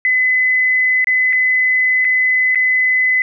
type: tone with dropouts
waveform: sine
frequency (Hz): 2019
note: B6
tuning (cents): +38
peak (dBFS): -11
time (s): 0.05-3.22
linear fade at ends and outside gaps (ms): 1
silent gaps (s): 1.044-1.071 / 1.327-1.33 / 2.046-2.05 / 2.548-2.556
effects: none